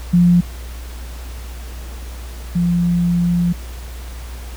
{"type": "tone pair in turn", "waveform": "sine", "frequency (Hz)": [175.3, 174.09], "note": ["F3", "F3"], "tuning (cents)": [7, -5], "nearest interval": "unison", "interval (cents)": 12, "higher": "first", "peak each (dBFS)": [-8, -13], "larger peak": "first", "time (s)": [[0.13, 0.41], [2.55, 3.53]], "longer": "second", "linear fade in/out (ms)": 10, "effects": ["added 60 Hz sine -28 dBFS peak until 4.56 s", "pink hiss -39 dBFS RMS until 4.56 s"]}